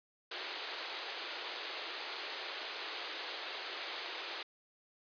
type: band-pass noise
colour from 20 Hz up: white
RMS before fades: -43 dBFS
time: 0.31-4.43 s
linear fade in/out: 5 ms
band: 330 to 4600 Hz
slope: 48 dB/octave
effects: resampled to 11025 Hz